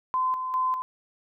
sine tone with tremolo, 1027 Hz, C6, 33 cents flat, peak -22 dBFS, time 0.14-0.82 s, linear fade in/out 0 ms, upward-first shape square, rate 2.5 Hz, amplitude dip 50%, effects none

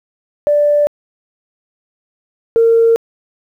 sine tone pair in turn, 587.3 / 458.2 Hz, D5 / A#4, 0 / -30 cents, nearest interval major third, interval 430 cents, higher first, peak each -8 / -6 dBFS, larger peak second, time 0.47-0.87 / 2.56-2.96 s, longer neither, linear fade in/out 0 ms, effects tanh soft clip ceiling -2 dBFS + 8-bit

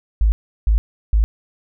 sine tone bursts, 53.4 Hz, G#1, 49 cents sharp, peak -11 dBFS, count 3, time 0.21-1.24 s, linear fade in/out 0 ms, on 110 ms, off 350 ms, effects none

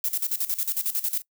violet noise with tremolo, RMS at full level -25 dBFS, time 0.04-1.22 s, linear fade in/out 2 ms, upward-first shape square, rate 11 Hz, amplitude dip 80%, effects noise-tail reverb RT60 0.1 s tail -21 dB re dry

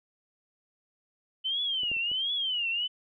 sine tone with vibrato, 3028 Hz, F#7, 39 cents sharp, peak -27 dBFS, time 1.44-2.88 s, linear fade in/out 20 ms, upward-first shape triangle, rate 1.4 Hz, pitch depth 220 cents each way
clicks, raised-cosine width 2 ms, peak -33 / -29 / -39 / -34 dBFS, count 4, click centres 1.834 / 1.916 / 1.966 / 2.116 s
effects none

